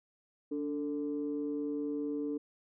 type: tone pair together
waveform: sine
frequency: 290 / 445.3 Hz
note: D4 / A4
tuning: -22 / +21 cents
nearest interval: perfect fifth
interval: 743 cents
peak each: -33 / -37 dBFS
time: 0.51-2.38 s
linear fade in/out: 10 ms
effects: tanh soft clip ceiling -26 dBFS